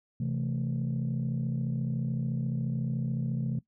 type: chord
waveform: sine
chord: A minor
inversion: first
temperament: equal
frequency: 130.81 / 164.81 / 220 Hz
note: C3 / E3 / A3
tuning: 0 / 0 / 0 cents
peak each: -29 / -33 / -33 dBFS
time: 0.2-3.59 s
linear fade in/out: 5 ms
effects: noise-tail reverb RT60 0.1 s tail -19 dB re dry + tanh soft clip ceiling -23 dBFS